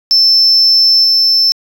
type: tone with level steps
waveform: triangle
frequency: 5310 Hz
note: E8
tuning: 12 cents sharp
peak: -3 / -5 dBFS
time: 0.11-1.52 s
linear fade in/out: 0 ms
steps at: 1.04 s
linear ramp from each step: 5 ms
effects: tanh soft clip ceiling -2 dBFS